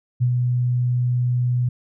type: tone with ADSR envelope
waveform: sine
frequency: 123.47 Hz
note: B2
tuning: in tune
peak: -14 dBFS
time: 0.2-1.69 s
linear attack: 23 ms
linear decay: 75 ms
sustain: -3 dB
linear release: 6 ms
effects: none